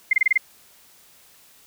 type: tone bursts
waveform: sine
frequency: 2094 Hz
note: C7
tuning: 1 cent sharp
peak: -13 dBFS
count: 6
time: 0.11-0.377 s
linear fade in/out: 5 ms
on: 22 ms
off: 27 ms
effects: white hiss -53 dBFS RMS until 1.66 s